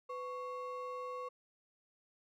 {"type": "ring-modulated tone", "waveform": "triangle", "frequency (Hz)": 805, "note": "G5", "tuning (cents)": 46, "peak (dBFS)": -35, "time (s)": [0.09, 1.29], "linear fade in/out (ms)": 10, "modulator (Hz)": 303, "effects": []}